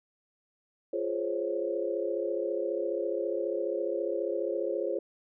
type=chord; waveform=sine; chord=Db major seventh; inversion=first; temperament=just; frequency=346.5 / 415.8 / 519.7 / 554.4 Hz; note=F4 / Ab4 / C5 / Db5; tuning=-14 / +2 / -12 / 0 cents; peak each=-34 dBFS; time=0.93-4.99 s; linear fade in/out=5 ms; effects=none